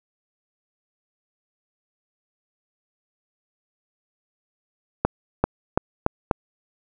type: accelerating click train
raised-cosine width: 1 ms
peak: -3 dBFS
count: 5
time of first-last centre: 5.05-6.312 s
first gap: 390 ms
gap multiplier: 0.86
effects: none